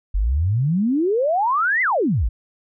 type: exponential two-way sweep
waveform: sine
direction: up then down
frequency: 43.65 to 2100 to 43.65 Hz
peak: -16 dBFS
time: 0.14-2.29 s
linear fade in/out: 10 ms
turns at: 1.82 s
effects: none